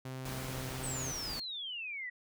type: tone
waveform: sawtooth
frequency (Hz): 130.3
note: C3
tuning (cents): -7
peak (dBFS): -36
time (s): 0.05-1.12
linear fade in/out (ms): 5
type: noise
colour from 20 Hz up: pink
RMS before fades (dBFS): -43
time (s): 0.25-1.4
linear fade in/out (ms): 5
type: exponential sweep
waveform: sine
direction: down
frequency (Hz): 8400 to 1909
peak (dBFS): -38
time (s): 0.83-2.1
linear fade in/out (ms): 10
effects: none